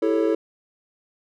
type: chord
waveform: triangle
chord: A dominant seventh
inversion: second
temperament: equal with one note detuned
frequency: 329.6 / 397.5 / 440 / 554.4 Hz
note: E4 / G4 / A4 / C#5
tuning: 0 / +24 / 0 / 0 cents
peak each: -20 / -25 / -20 / -25 dBFS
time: 0.02-0.35 s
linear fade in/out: 5 ms
effects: none